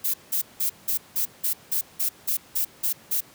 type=noise bursts; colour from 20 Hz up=violet; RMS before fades=-24 dBFS; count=12; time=0.04-3.208 s; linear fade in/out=10 ms; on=99 ms; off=180 ms; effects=pink hiss -51 dBFS RMS until 3.34 s + high-pass 100 Hz 12 dB/octave